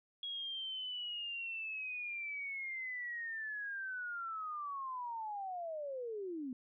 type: linear sweep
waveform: sine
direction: down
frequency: 3322 to 243.5 Hz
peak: -39 dBFS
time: 0.23-6.53 s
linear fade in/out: 2 ms
effects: none